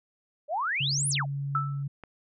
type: exponential two-way sweep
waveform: sine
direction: up then down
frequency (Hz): 554.4 to 10760 to 554.4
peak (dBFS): -26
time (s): 0.48-1.26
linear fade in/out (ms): 50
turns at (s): 1.09
type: tone with pitch glide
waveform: sine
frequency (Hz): 138.59 to 140.12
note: C#3 to C#3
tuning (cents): 0 to +19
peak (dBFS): -29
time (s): 0.8-1.88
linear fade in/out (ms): 10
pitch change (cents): +19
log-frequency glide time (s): 0.91-1
type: tone with exponential decay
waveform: sine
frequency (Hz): 1318.5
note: E6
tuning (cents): 0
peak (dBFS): -21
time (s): 1.55-1.83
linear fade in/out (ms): 2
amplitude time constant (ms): 59
type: click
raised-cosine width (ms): 0.5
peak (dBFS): -28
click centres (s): 2.037
effects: none